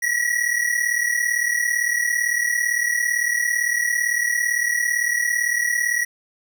square tone pair together, 1905 / 1942.8 Hz, A#6 / B6, +37 / -29 cents, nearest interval unison, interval 34 cents, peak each -22 / -23 dBFS, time 0.02-6.05 s, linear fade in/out 10 ms, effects none

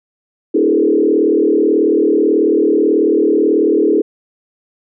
sine tone with frequency modulation, 370 Hz, F#4, in tune, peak -9 dBFS, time 0.54-4.02 s, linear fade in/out 10 ms, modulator 38.3 Hz, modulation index 2.2, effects none

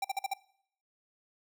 square tone bursts, 784 Hz, G5, in tune, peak -30 dBFS, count 5, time 0.02-0.337 s, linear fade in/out 5 ms, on 25 ms, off 48 ms, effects noise-tail reverb RT60 0.7 s tail -22 dB re dry

